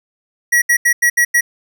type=tone bursts at uneven times; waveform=square; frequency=1919 Hz; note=A#6; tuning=50 cents sharp; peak=-10 dBFS; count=6; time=0.52-0.62 / 0.69-0.77 / 0.85-0.93 / 1.02-1.1 / 1.17-1.25 / 1.34-1.41 s; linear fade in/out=10 ms; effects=none